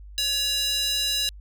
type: tone with high-pass filter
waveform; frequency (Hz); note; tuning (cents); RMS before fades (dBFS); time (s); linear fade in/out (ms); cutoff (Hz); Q
square; 563; C#5; +27; -25; 0.18-1.29; 0; 3700; 2.9
effects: added 50 Hz sine -40 dBFS peak until 1.4 s